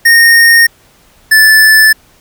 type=tone pair in turn; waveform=square; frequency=1848 / 1749.7 Hz; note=A#6 / A6; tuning=-16 / -10 cents; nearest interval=minor second; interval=94 cents; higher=first; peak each=-3 dBFS; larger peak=neither; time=0.05-0.67 / 1.31-1.93 s; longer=neither; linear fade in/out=10 ms; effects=pink hiss -46 dBFS RMS until 2.2 s

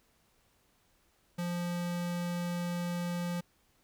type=tone; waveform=square; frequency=174.61 Hz; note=F3; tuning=in tune; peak=-33 dBFS; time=1.38-3.41 s; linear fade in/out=10 ms; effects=pink hiss -70 dBFS RMS until 3.83 s

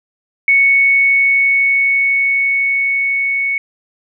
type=tone with level ramp; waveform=sine; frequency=2217 Hz; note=C#7; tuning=in tune; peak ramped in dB=-7 to -14 dBFS; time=0.48-3.58 s; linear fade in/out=2 ms; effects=none

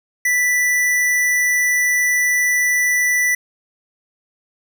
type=tone; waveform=square; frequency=1975.5 Hz; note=B6; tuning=in tune; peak=-15 dBFS; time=0.25-3.35 s; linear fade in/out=5 ms; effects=none

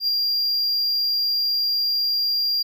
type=tone with ADSR envelope; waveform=triangle; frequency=4778 Hz; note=D8; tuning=29 cents sharp; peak=-16 dBFS; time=0-2.63 s; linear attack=76 ms; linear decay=17 ms; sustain=-2 dB; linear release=12 ms; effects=none

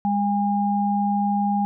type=tone pair together; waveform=sine; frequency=203.1 / 812.4 Hz; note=G#3 / G#5; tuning=-38 / -38 cents; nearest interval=2 octaves; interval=2400 cents; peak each=-21 / -22 dBFS; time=0.05-1.65 s; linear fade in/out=0 ms; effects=none

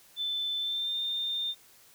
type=tone with pitch glide; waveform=sine; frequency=3525 to 3616 Hz; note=A7 to A7; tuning=+2 to +47 cents; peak=-29 dBFS; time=0.16-1.55 s; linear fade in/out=50 ms; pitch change=+45 cents; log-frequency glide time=0.59-0.97 s; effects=white hiss -58 dBFS RMS until 1.94 s

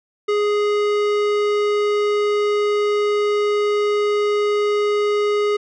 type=tone with tanh clipping; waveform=sine; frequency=415.3 Hz; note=G#4; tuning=in tune; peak=-18 dBFS; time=0.28-5.57 s; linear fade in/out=10 ms; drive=18 dB; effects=none

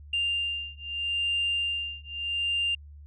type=beating tone pair; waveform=sine; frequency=2794 / 2794.79 Hz; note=F7 / F7; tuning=0 / +1 cents; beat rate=0.79 Hz; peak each=-29 / -29 dBFS; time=0.13-2.75 s; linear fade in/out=5 ms; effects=tanh soft clip ceiling -20 dBFS + added 73 Hz sine -44 dBFS peak until 3.06 s

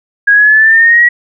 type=exponential sweep; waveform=sine; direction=up; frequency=1635 to 1930 Hz; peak=-3 dBFS; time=0.27-1.09 s; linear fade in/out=10 ms; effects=none

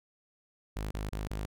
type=tone bursts; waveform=sawtooth; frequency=51.91 Hz; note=G#1; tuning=in tune; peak=-30 dBFS; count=4; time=0.76-1.456 s; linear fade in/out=5 ms; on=150 ms; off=32 ms; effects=none

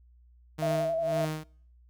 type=tone with tremolo; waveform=sawtooth; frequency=155.56 Hz; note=D#3; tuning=in tune; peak=-25 dBFS; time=0.58-1.44 s; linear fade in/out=10 ms; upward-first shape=sine; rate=1.9 Hz; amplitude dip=95%
type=tone with vibrato; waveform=sine; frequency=659.3 Hz; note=E5; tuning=in tune; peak=-26 dBFS; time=0.62-1.25 s; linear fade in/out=5 ms; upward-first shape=square; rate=11 Hz; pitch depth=28 cents each way
effects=noise-tail reverb RT60 0.6 s tail -26 dB re dry + added 60 Hz sine -55 dBFS peak until 1.89 s

